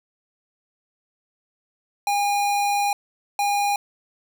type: tone pair in turn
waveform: square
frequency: 813 / 813 Hz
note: G#5 / G#5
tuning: -37 / -37 cents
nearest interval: unison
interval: 0 cents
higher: neither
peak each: -20 dBFS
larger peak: neither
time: 2.07-2.93 / 3.39-3.76 s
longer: first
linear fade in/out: 2 ms
effects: none